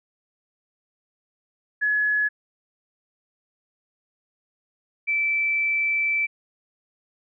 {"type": "tone pair in turn", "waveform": "sine", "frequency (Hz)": [1696, 2324], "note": ["G#6", "D7"], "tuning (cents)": [36, -19], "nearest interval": "perfect fourth", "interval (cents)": 545, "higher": "second", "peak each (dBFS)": [-19, -20], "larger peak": "first", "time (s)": [[1.81, 2.29], [5.07, 6.27]], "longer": "second", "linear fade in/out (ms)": 20, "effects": []}